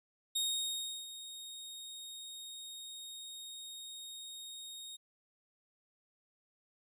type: tone with ADSR envelope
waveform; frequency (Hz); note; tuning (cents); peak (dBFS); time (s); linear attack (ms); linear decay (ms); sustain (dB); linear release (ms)
sawtooth; 3729; A#7; 0; -28; 0.35-4.97; 10; 700; -14; 17
effects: resampled to 32000 Hz